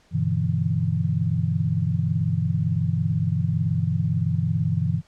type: chord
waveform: sine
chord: E minor seventh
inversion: first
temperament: equal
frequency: 98 / 123.47 / 146.83 / 164.81 Hz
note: G2 / B2 / D3 / E3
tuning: 0 / 0 / 0 / 0 cents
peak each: -26 / -26 / -27 / -24 dBFS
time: 0.11-5.02 s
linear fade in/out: 50 ms
effects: pink hiss -59 dBFS RMS until 5.07 s + low-pass 7000 Hz 12 dB/octave